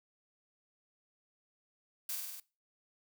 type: noise with echo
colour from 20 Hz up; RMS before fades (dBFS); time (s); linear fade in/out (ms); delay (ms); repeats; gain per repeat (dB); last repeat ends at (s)
blue; -38; 2.09-2.15; 2; 50; 5; -2; 2.4
effects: noise-tail reverb RT60 0.3 s tail -21 dB re dry